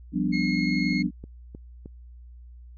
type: chord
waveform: sine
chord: G dominant seventh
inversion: third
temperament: equal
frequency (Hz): 174.61 / 196 / 246.9 / 293.7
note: F3 / G3 / B3 / D4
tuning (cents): 0 / 0 / 0 / 0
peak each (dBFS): -28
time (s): 0.12-1.11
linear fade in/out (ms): 50
type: tone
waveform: 35% pulse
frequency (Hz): 2156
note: C#7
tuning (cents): -49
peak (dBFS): -27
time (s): 0.32-1.03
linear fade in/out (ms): 20
type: click train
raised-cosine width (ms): 3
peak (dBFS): -27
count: 4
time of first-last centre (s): 0.93-1.859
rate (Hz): 3.23
effects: added 60 Hz sine -43 dBFS peak until 2.77 s + resampled to 16000 Hz